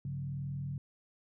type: tone with frequency modulation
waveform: sine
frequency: 138.59 Hz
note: C#3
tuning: in tune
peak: -35 dBFS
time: 0.05-0.78 s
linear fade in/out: 2 ms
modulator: 40.8 Hz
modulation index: 0.67
effects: none